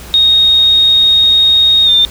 sine tone with pitch glide, 3729 to 3604 Hz, A#7 to A7, 0 to +41 cents, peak -5 dBFS, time 0.14-2.05 s, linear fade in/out 0 ms, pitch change -59 cents, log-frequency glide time 1.85-1.9 s, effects added 60 Hz sine -32 dBFS peak until 2.1 s + pink hiss -32 dBFS RMS until 2.1 s

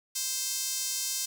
sawtooth tone with high-pass filter, 523.3 Hz, C5, in tune, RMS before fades -32 dBFS, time 0.15-1.26 s, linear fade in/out 10 ms, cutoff 5900 Hz, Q 1.5, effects none

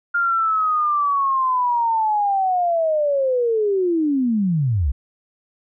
sine linear sweep, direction down, 1410 to 58.27 Hz, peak -16 dBFS, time 0.14-4.92 s, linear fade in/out 10 ms, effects none

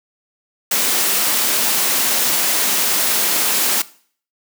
white high-pass noise, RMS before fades -17 dBFS, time 0.71-3.82 s, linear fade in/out 5 ms, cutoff 180 Hz, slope 24 dB/octave, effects noise-tail reverb RT60 0.5 s tail -19 dB re dry

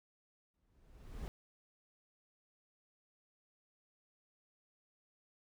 brown noise with exponential growth, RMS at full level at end -41 dBFS, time 0.54-1.28 s, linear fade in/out 0 ms, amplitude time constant 160 ms, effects none

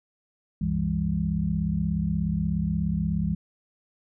sine tone cluster, 67.5 / 94.1 / 164.6 / 201.3 Hz, C#2 / F#2 / E3 / G3, -45 / +30 / -2 / +46 cents, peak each -31 / -34 / -26 / -28 dBFS, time 0.61-3.35 s, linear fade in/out 5 ms, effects none

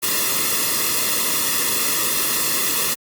white noise with comb filter, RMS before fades -20 dBFS, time 0.02-2.95 s, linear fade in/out 20 ms, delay 1.3 ms, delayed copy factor -0.9, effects Opus 48 kbps

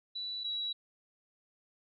sine tone pair in turn, 3951 / 3897 Hz, B7 / B7, 0 / -24 cents, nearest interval unison, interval 24 cents, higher first, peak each -36 / -33 dBFS, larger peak second, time 0.15-0.44 / 0.44-0.73 s, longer neither, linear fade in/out 10 ms, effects none

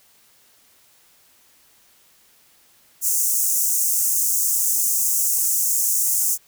pink high-pass noise, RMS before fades -20 dBFS, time 3.01-6.38 s, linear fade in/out 50 ms, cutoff 6300 Hz, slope 48 dB/octave, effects white hiss -56 dBFS RMS until 6.47 s

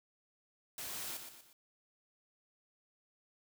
white noise with echo, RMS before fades -43 dBFS, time 0.78-1.17 s, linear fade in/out 2 ms, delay 120 ms, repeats 3, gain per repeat -7 dB, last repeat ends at 1.53 s, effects none

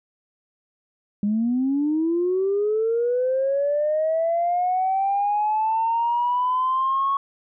sine linear sweep, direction up, 200.7 to 1108.7 Hz, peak -18 dBFS, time 1.23-7.17 s, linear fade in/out 2 ms, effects tanh soft clip ceiling -14 dBFS

